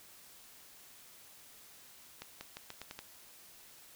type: accelerating click train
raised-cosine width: 0.2 ms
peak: -26 dBFS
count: 7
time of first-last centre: 2.22-2.99 s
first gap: 190 ms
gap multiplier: 0.84
effects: white hiss -57 dBFS RMS until 3.95 s